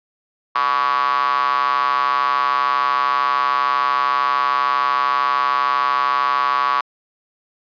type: tone with high-pass filter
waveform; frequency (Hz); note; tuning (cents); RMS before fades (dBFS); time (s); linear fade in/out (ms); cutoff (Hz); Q
square; 66.5; C2; +29; -18; 0.55-6.81; 5; 1100; 9.5
effects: resampled to 11025 Hz